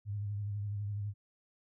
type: tone with vibrato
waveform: sine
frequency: 102.5 Hz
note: G#2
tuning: 22 cents flat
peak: -34 dBFS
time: 0.05-1.14 s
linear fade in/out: 50 ms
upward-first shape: sine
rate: 12 Hz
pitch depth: 42 cents each way
effects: none